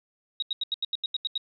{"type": "tone bursts", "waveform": "sine", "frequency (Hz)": 3800, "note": "A#7", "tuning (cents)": 33, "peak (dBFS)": -25, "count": 10, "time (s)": [0.4, 1.378], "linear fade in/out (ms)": 2, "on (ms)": 24, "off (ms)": 82, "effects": []}